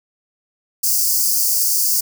white high-pass noise, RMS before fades -17 dBFS, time 0.83-2.01 s, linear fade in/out 10 ms, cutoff 4600 Hz, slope 96 dB/octave, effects none

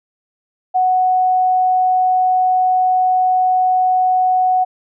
sine tone, 740 Hz, F#5, in tune, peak -11 dBFS, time 0.74-4.65 s, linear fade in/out 20 ms, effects none

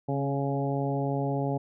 harmonic tone with a mistuned harmonic, 139.4 Hz, C#3, 10 cents sharp, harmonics 1 / 2 / 3 / 4 / 5 / 6, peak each -29 / -32 / -34 / -35 / -36 / -37 dBFS, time 0.08-1.58 s, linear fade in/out 10 ms, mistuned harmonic 2, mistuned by -18 cents, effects none

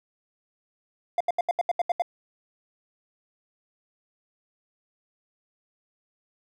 triangle tone bursts, 698.5 Hz, F5, in tune, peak -18 dBFS, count 9, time 1.18-2.021 s, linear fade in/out 2 ms, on 25 ms, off 77 ms, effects none

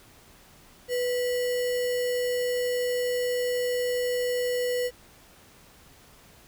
sine tone with sample-and-hold, 493.9 Hz, B4, in tune, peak -24 dBFS, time 0.88-4.91 s, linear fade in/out 50 ms, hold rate 2450 Hz, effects pink hiss -54 dBFS RMS until 6.47 s

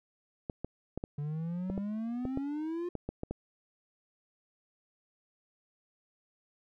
clicks, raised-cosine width 2 ms, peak -22 dBFS, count 12, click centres 0.498 / 0.646 / 0.976 / 1.039 / 1.7 / 1.778 / 2.253 / 2.374 / 2.953 / 3.09 / 3.234 / 3.31 s
triangle exponential sweep, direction up, 143.3 to 357 Hz, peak -31 dBFS, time 1.18-2.89 s, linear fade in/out 5 ms
effects none

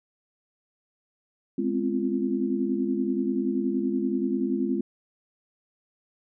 sine tone cluster, 208.1 / 254.7 / 265.2 / 343.3 Hz, G#3 / C4 / C4 / F4, +4 / -46 / +23 / -30 cents, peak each -29 dBFS, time 1.58-4.81 s, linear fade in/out 5 ms, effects none

